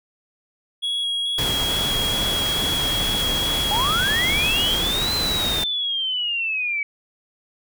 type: tone with vibrato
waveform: triangle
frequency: 3319 Hz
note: G#7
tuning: 2 cents flat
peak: -20 dBFS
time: 0.82-4.76 s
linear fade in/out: 20 ms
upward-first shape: square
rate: 2.3 Hz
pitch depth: 10 cents each way
type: noise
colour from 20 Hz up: pink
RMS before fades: -26 dBFS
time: 1.38-5.64 s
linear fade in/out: 5 ms
type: linear two-way sweep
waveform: sine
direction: up then down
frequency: 790 to 4100 to 2261 Hz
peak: -21 dBFS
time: 3.71-6.83 s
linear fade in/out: 2 ms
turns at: 5.14 s
effects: none